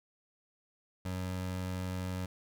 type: tone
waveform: 25% pulse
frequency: 92 Hz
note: F#2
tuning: 9 cents flat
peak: -31 dBFS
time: 1.05-2.26 s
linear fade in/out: 5 ms
effects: none